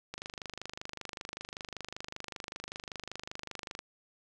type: click train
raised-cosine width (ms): 0.2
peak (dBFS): -22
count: 93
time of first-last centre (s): 0.14-3.791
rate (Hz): 25.2
effects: none